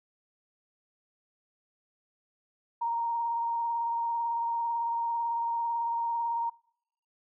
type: tone with vibrato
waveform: sine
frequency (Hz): 932.3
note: A#5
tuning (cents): 0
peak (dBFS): -27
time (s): 2.81-6.5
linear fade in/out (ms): 10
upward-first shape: sine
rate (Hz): 18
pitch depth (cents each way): 17
effects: noise-tail reverb RT60 0.7 s tail -25 dB re dry